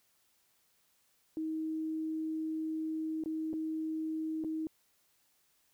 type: tone with dropouts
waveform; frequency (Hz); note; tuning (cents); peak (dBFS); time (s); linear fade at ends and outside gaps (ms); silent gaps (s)
sine; 316.4; D#4; +29; -33; 1.37-4.67; 1; 3.238-3.259 / 3.531-3.537 / 4.439-4.446
effects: white hiss -72 dBFS RMS until 5.73 s